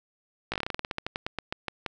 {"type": "slowing click train", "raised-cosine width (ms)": 0.3, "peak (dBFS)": -14, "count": 20, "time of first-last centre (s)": [0.52, 1.862], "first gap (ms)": 17, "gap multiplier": 1.14, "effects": []}